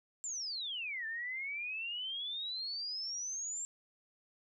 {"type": "exponential two-way sweep", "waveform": "sine", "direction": "down then up", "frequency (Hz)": [7490, 1760, 7490], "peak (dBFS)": -37, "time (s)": [0.24, 3.65], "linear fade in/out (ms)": 0, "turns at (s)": 1.06, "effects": []}